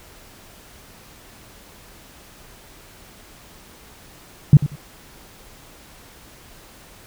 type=tone with echo; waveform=sine; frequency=144.9 Hz; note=D3; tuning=23 cents flat; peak=-3 dBFS; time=4.53-4.57 s; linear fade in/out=2 ms; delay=93 ms; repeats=2; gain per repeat=-14 dB; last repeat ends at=4.756 s; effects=pink hiss -46 dBFS RMS until 7.06 s